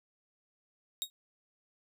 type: tone with exponential decay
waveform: sawtooth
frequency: 3761 Hz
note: A#7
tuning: 15 cents sharp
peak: -25 dBFS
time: 1.02-1.1 s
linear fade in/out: 0 ms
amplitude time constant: 17 ms
effects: none